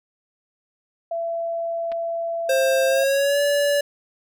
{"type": "tone", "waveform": "sine", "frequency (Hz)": 671, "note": "E5", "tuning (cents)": 31, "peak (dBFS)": -23, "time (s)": [1.11, 3.04], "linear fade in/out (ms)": 5}
{"type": "clicks", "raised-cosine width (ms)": 0.3, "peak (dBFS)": -24, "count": 2, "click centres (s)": [1.918, 1.922]}
{"type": "tone with pitch glide", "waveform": "square", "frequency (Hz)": [530, 574.6], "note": ["C5", "D5"], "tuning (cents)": [22, -38], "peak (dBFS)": -18, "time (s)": [2.49, 3.81], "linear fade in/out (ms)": 5, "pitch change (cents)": 140, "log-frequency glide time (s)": [2.87, 3.41]}
{"effects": []}